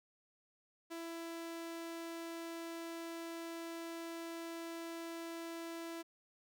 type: tone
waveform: sawtooth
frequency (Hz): 333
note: E4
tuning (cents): +18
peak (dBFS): -39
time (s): 0.9-6.03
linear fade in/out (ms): 20
effects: none